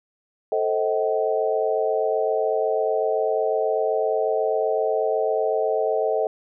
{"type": "chord", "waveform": "sine", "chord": "A diminished seventh", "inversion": "none", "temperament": "just", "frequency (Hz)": [440, 528, 633.6, 760.3], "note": ["A4", "C5", "Eb5", "Gb5"], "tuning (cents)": [0, 16, 31, 47], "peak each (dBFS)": [-23, -27, -24, -28], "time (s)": [0.52, 6.27], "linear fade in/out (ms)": 2, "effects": []}